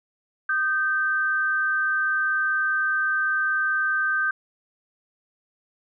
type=tone pair together; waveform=sine; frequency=1234.2 / 1555 Hz; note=D#6 / G6; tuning=-14 / -14 cents; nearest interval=major third; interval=400 cents; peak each=-28 / -21 dBFS; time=0.49-4.31 s; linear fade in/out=5 ms; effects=none